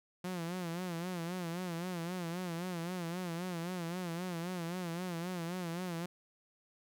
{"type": "tone with vibrato", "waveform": "sawtooth", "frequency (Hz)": 174.8, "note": "F3", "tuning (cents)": 2, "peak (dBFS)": -33, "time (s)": [0.24, 6.06], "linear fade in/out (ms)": 5, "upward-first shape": "sine", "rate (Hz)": 3.8, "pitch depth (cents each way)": 100, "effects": []}